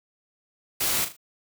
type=noise with echo; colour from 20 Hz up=white; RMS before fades=-25 dBFS; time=0.8-1.05 s; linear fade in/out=10 ms; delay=39 ms; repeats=3; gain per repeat=-9 dB; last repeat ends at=1.167 s; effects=none